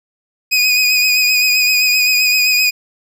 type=tone with vibrato; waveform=25% pulse; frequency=2491 Hz; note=D#7; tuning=1 cent sharp; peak=-7 dBFS; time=0.51-2.71 s; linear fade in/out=20 ms; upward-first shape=triangle; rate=7.7 Hz; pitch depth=36 cents each way; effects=none